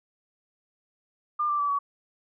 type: tone with pitch steps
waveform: sine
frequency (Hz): 1200 / 1176.7 / 1153.8 / 1131.3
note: D6 / D6 / D6 / C#6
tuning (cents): +37 / +3 / -31 / +35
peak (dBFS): -23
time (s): 1.39-1.79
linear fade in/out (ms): 10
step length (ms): 100
effects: none